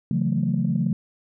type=chord; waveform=sine; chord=F# minor seventh; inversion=second; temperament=just; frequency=138.75 / 166.5 / 185 / 222 Hz; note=C#3 / E3 / F#3 / A3; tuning=+2 / +18 / 0 / +16 cents; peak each=-25 dBFS; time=0.11-0.93 s; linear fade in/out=2 ms; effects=tanh soft clip ceiling -11 dBFS